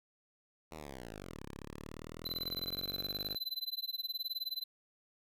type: linear two-way sweep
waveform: 5% pulse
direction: down then up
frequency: 82.2 to 33.79 to 51.3 Hz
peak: -34 dBFS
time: 0.71-3.36 s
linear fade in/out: 10 ms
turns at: 1.42 s
type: tone with tremolo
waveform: square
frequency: 4032 Hz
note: B7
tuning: 35 cents sharp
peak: -34 dBFS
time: 2.25-4.64 s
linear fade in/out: 10 ms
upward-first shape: sine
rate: 19 Hz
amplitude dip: 100%
effects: none